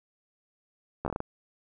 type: slowing click train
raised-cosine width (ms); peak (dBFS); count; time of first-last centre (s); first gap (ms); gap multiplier
1; -17; 7; 1.05-1.204; 13; 1.27
effects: none